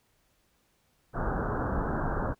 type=low-pass noise; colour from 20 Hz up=pink; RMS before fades=-30 dBFS; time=1.13-2.35 s; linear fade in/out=50 ms; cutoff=1600 Hz; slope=96 dB/octave; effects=pink hiss -70 dBFS RMS until 2.39 s